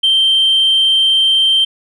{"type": "tone", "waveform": "sine", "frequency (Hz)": 3136, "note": "G7", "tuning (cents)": 0, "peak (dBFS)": -7, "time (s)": [0.03, 1.65], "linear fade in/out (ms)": 10, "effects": ["tanh soft clip ceiling -6 dBFS"]}